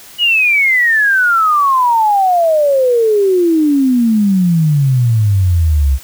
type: exponential sweep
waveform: sine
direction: down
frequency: 2947 to 64.8 Hz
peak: -8 dBFS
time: 0.18-5.99 s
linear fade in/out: 50 ms
effects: white hiss -37 dBFS RMS until 6.03 s